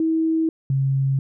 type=tone pair in turn; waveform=sine; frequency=322.3 / 135.51 Hz; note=E4 / C#3; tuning=-39 / -39 cents; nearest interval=octave + minor third; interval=1500 cents; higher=first; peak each=-17 dBFS; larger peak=neither; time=0-0.49 / 0.7-1.19 s; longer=neither; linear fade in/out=2 ms; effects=none